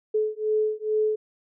sine beating tone pair, 428.9 / 431.2 Hz, A4 / A4, -44 / -35 cents, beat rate 2.3 Hz, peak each -25 dBFS, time 0.14-1.16 s, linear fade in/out 10 ms, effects none

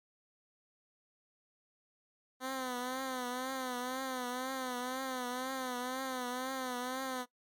10% pulse tone with vibrato, 255.4 Hz, C4, 42 cents flat, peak -28 dBFS, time 2.4-7.26 s, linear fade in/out 50 ms, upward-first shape triangle, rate 2 Hz, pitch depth 79 cents each way, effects noise-tail reverb RT60 0.1 s tail -18 dB re dry + MP3 96 kbps

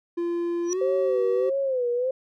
triangle tone with pitch glide, 343.7 to 381.4 Hz, F4 to G4, -28 to -47 cents, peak -22 dBFS, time 0.17-1.5 s, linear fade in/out 10 ms, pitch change +181 cents, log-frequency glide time 0.68-0.79 s
sine tone with exponential growth, 5850 Hz, F#8, 21 cents flat, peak -24 dBFS, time 0.63-0.73 s, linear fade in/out 0 ms, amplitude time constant 20 ms
sine tone with vibrato, 514 Hz, C5, 31 cents flat, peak -22 dBFS, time 0.81-2.11 s, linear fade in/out 5 ms, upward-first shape sine, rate 1.6 Hz, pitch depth 120 cents each way
effects none

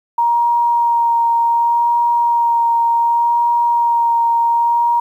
sine tone with vibrato, 939 Hz, A#5, 12 cents sharp, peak -11 dBFS, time 0.18-5 s, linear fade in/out 5 ms, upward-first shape sine, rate 0.67 Hz, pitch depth 13 cents each way, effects 8-bit

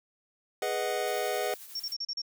square chord, G# minor seventh, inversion none, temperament equal, 415.3 / 493.9 / 622.3 / 740 Hz, G#4 / B4 / D#5 / F#5, 0 / 0 / 0 / 0 cents, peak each -35 dBFS, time 0.62-1.54 s, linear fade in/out 2 ms
blue noise with tremolo, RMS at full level -45 dBFS, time 1.06-1.95 s, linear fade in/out 20 ms, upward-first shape triangle, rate 11 Hz, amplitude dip 50%
sine tone bursts, 5500 Hz, F8, 27 cents flat, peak -31 dBFS, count 6, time 1.75-2.218 s, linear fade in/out 5 ms, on 48 ms, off 36 ms
effects none

